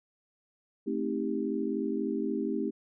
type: chord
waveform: sine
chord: A half-diminished seventh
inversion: none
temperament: just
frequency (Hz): 220 / 264 / 316.8 / 396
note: A3 / C4 / Eb4 / G4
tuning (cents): 0 / +16 / +31 / +18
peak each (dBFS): -34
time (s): 0.86-2.71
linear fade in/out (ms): 20
effects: none